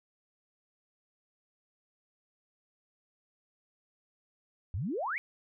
sine exponential sweep, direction up, 77.1 to 2342 Hz, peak -31 dBFS, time 4.74-5.18 s, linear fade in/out 0 ms, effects none

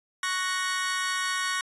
sawtooth chord, F# major, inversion second, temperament equal, 1108.7 / 1480 / 1864.7 Hz, C#6 / F#6 / A#6, 0 / 0 / 0 cents, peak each -27 / -28 / -27 dBFS, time 0.23-1.61 s, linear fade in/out 2 ms, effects resampled to 24000 Hz

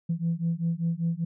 sine beating tone pair, 164.81 / 169.91 Hz, E3 / F3, 0 / -47 cents, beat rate 5.1 Hz, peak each -27 / -27 dBFS, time 0.09-1.25 s, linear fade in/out 10 ms, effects tanh soft clip ceiling -19 dBFS

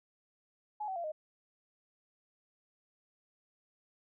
sine tone with pitch steps, 844 / 760.7 / 685.5 / 617.8 Hz, G#5 / F#5 / F5 / D#5, +28 / +48 / -32 / -12 cents, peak -35 dBFS, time 0.8-1.12 s, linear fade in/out 10 ms, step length 80 ms, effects none

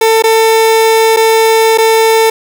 30% pulse tone with dropouts, 446.9 Hz, A4, 27 cents sharp, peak -3 dBFS, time 0.01-2.3 s, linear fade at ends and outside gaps 5 ms, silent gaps 0.223-0.238 / 1.164-1.169 / 1.776-1.783 s, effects none

